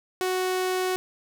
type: tone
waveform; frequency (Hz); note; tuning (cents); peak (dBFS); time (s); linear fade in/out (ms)
sawtooth; 370; F#4; 0; -20; 0.21-0.96; 0
effects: none